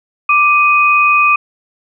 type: tone pair together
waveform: sine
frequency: 1179 / 2501 Hz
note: D6 / D#7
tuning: +6 / +8 cents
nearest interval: octave + minor second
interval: 1302 cents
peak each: -10 dBFS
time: 0.29-1.36 s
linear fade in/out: 5 ms
effects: none